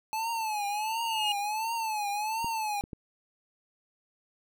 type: tone with vibrato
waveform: square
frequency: 865 Hz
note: A5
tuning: 30 cents flat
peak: -30 dBFS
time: 0.13-2.81 s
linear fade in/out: 0 ms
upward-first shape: triangle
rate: 1.4 Hz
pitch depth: 130 cents each way
type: tone with exponential growth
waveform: triangle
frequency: 2855 Hz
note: F7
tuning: 37 cents sharp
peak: -24 dBFS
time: 0.4-1.32 s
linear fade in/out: 2 ms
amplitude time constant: 200 ms
type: clicks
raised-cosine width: 3 ms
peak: -26 dBFS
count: 3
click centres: 2.445 / 2.839 / 2.932 s
effects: none